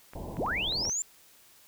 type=clicks; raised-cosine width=0.5 ms; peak=-30 dBFS; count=6; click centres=0.135 / 0.369 / 0.463 / 0.723 / 0.853 / 0.897 s
type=low-pass noise; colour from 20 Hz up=pink; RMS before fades=-39 dBFS; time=0.15-0.9 s; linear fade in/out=5 ms; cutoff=1000 Hz; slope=96 dB/octave
type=linear sweep; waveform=sine; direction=up; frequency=70.6 to 7340 Hz; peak=-28 dBFS; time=0.38-1.02 s; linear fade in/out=0 ms
effects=white hiss -58 dBFS RMS until 1.67 s